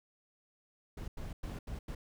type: noise bursts at uneven times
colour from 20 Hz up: brown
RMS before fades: -41 dBFS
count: 5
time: 0.97-1.08 / 1.17-1.33 / 1.43-1.59 / 1.67-1.79 / 1.88-1.95 s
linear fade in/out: 5 ms
effects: none